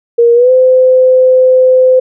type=tone with pitch glide; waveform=sine; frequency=470.5 to 513.1 Hz; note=A#4 to C5; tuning=+16 to -34 cents; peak=-3 dBFS; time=0.18-2 s; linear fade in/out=10 ms; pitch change=+150 cents; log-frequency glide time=0.34-0.51 s; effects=none